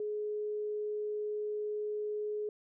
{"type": "tone", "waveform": "sine", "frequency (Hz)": 421.1, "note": "G#4", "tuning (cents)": 24, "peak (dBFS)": -33, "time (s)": [0, 2.49], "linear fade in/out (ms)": 2, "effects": []}